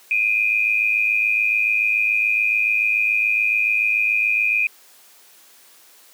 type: tone pair together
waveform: sine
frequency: 2400 / 2507 Hz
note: D7 / D#7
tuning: +37 / +12 cents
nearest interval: minor second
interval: 75 cents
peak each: -19 dBFS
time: 0.11-4.67 s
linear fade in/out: 2 ms
effects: white hiss -50 dBFS RMS until 6.13 s + high-pass 300 Hz 12 dB/octave